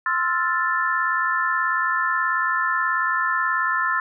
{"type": "chord", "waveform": "sine", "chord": "F major seventh", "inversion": "second", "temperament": "equal", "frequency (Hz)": [1046.5, 1318.5, 1396.9, 1760], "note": ["C6", "E6", "F6", "A6"], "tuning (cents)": [0, 0, 0, 0], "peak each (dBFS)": [-25, -25, -27, -23], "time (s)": [0.06, 4], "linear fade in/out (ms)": 2, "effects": []}